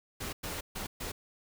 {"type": "noise bursts at uneven times", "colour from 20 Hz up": "pink", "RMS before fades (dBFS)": -38, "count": 4, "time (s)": [[0.2, 0.33], [0.43, 0.61], [0.75, 0.87], [1, 1.12]], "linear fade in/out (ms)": 10, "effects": []}